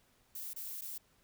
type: noise with dropouts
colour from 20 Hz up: violet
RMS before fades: -43 dBFS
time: 0.35-0.98 s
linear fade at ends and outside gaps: 5 ms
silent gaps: 0.534-0.561 / 0.811-0.818 s
effects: pink hiss -70 dBFS RMS until 1.23 s